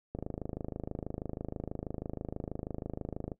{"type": "click train", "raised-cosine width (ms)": 2, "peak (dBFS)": -23, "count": 84, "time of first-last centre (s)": [0.15, 3.318], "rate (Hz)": 26.2, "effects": ["noise-tail reverb RT60 0.1 s tail -18 dB re dry"]}